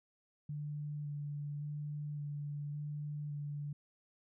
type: tone with vibrato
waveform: sine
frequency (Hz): 146.83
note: D3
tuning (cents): 0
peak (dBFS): -38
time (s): 0.49-3.73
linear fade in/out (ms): 5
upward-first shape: square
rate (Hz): 0.89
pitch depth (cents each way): 13
effects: none